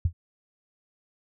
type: tone with exponential decay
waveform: sine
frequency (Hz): 85.2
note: F2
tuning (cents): -42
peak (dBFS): -17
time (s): 0.05-0.13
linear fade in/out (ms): 5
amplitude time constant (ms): 17
effects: none